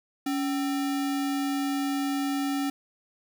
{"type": "tone with sample-and-hold", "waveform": "sine", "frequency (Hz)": 280, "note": "C#4", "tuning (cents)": 18, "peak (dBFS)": -25, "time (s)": [0.26, 2.7], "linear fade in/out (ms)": 5, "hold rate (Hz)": 1050, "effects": []}